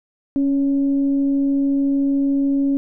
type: tone with frequency modulation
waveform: sine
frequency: 277.2 Hz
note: C#4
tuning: in tune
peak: -15 dBFS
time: 0.36-2.77 s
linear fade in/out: 0 ms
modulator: 284 Hz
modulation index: 0.23
effects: none